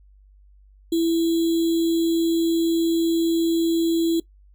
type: tone with sample-and-hold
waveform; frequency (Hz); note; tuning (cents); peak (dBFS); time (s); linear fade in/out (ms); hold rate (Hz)
sine; 331.8; E4; +11; -17; 0.92-4.2; 5; 3675
effects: noise-tail reverb RT60 0.1 s tail -20 dB re dry + added 49 Hz sine -49 dBFS peak until 4.54 s